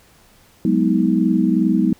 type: chord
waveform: sine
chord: G# minor seventh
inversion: third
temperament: equal with one note detuned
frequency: 185 / 207.7 / 246.9 / 317.7 Hz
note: F#3 / G#3 / B3 / D#4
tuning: 0 / 0 / 0 / +36 cents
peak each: -19 dBFS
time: 0.65-1.93 s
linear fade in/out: 2 ms
effects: pink hiss -52 dBFS RMS until 1.99 s